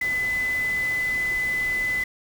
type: tone in noise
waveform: sine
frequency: 2010 Hz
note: B6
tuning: 30 cents sharp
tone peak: -22 dBFS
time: 0.01-2.04 s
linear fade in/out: 5 ms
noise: pink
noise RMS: -38 dBFS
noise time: 0.01-2.04 s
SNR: +13 dB
effects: none